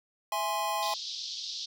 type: chord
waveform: square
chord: E augmented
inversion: none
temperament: equal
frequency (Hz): 659.3 / 830.6 / 1046.5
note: E5 / G#5 / B#5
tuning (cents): 0 / 0 / 0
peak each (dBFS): -37 / -33 / -33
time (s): 0.32-0.94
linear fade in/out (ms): 2
type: band-pass noise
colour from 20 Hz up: pink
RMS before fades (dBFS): -38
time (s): 0.82-1.66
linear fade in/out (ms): 10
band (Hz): 3500 to 5500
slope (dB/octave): 48
effects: none